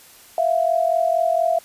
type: tone pair together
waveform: sine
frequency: 659.3 / 703.6 Hz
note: E5 / F5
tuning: 0 / +13 cents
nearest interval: minor second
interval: 113 cents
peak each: -18 / -20 dBFS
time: 0.38-1.59 s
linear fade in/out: 2 ms
effects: white hiss -47 dBFS RMS until 1.64 s + resampled to 32000 Hz